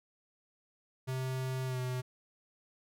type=tone with pitch glide; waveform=square; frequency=130.2 to 126.86 Hz; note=C3 to B2; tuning=-8 to +47 cents; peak=-34 dBFS; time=1.07-2.02 s; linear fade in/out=20 ms; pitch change=-45 cents; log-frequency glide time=1.66-1.79 s; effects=none